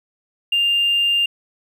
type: tone with hard clipping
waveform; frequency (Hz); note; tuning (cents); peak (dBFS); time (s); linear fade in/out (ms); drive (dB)
sine; 2800; F7; +4; -15; 0.52-1.26; 5; 1
effects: none